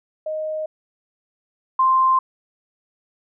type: tone pair in turn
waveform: sine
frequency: 622.3 / 1046.6 Hz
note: D#5 / C6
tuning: 0 / 0 cents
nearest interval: major sixth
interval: 900 cents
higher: second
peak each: -23 / -13 dBFS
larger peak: second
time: 0.26-0.66 / 1.79-2.19 s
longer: neither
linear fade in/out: 5 ms
effects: none

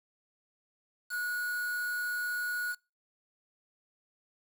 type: tone with quantisation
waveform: triangle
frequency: 1458 Hz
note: F#6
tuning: 26 cents flat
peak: -30 dBFS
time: 1.09-2.76 s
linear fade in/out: 50 ms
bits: 7
effects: noise-tail reverb RT60 0.3 s tail -26 dB re dry

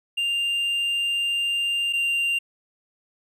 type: tone pair in turn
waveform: triangle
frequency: 2794 / 2781 Hz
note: F7 / F7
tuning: 0 / -8 cents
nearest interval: unison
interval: 8 cents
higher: first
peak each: -20 / -19 dBFS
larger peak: second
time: 0.17-1.93 / 1.93-2.39 s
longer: first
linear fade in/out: 10 ms
effects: resampled to 32000 Hz

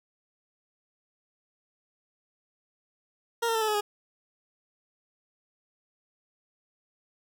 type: tone with pitch steps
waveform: 20% pulse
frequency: 466.2 / 455.3 / 444.6 / 434.2 / 424.1 / 414.1 Hz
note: A#4 / A#4 / A4 / A4 / G#4 / G#4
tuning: 0 / -41 / +18 / -23 / +36 / -5 cents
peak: -20 dBFS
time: 3.42-3.81 s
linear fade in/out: 10 ms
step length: 65 ms
effects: none

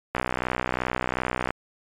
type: click train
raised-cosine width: 0.5 ms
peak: -9 dBFS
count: 86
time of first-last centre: 0.15-1.506 s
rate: 62.7 Hz
effects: MP3 96 kbps

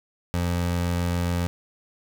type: tone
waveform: 25% pulse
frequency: 87.31 Hz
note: F2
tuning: in tune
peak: -19 dBFS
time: 0.34-1.47 s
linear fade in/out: 0 ms
effects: none

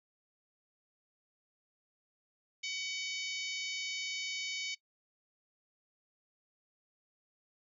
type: harmonic tone with a mistuned harmonic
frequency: 754 Hz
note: F#5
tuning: 32 cents sharp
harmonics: 3 / 4 / 5 / 6 / 7 / 8 / 9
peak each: -40 / -42 / -44 / -46 / -47 / -48 / -49 dBFS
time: 2.63-4.75 s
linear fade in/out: 10 ms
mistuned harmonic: 5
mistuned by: -24 cents
effects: noise-tail reverb RT60 0.1 s tail -20 dB re dry

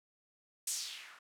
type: noise with low-pass filter sweep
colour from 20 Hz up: violet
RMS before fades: -42 dBFS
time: 0.67-1.19 s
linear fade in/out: 5 ms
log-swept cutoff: 8700 to 1200 Hz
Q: 2.2
effects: none

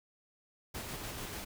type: noise with tremolo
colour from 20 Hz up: pink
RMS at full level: -41 dBFS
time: 0.74-1.45 s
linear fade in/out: 10 ms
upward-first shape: square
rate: 6.8 Hz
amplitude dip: 25%
effects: none

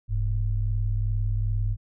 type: tone pair together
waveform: sine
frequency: 41.2 / 103.83 Hz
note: E1 / G#2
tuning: 0 / 0 cents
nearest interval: octave + major third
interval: 1600 cents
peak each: -25 dBFS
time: 0.08-1.77 s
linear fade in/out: 50 ms
effects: none

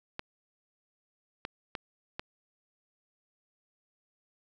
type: clicks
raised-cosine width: 0.3 ms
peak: -19 dBFS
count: 4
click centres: 0.194 / 1.451 / 1.752 / 2.195 s
effects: none

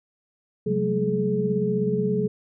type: tone cluster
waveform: sine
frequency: 132.9 / 183 / 199.4 / 218.2 / 424.4 Hz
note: C3 / F#3 / G3 / A3 / G#4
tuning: +27 / -19 / +30 / -14 / +38 cents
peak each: -30 / -26 / -29 / -31 / -24 dBFS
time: 0.66-2.28 s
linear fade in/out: 10 ms
effects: none

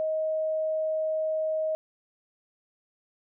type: tone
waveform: sine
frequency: 629 Hz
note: D#5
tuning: 19 cents sharp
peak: -25 dBFS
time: 0-1.75 s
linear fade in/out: 0 ms
effects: none

